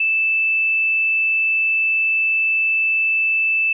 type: tone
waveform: sine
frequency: 2637 Hz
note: E7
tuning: in tune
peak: -15 dBFS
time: 0-3.73 s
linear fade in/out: 5 ms
effects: none